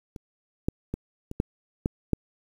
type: clicks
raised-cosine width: 3 ms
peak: -26 / -11 / -16 / -22 / -10 / -11 / -9 dBFS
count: 7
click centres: 0.162 / 0.685 / 0.94 / 1.314 / 1.401 / 1.859 / 2.133 s
effects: 8-bit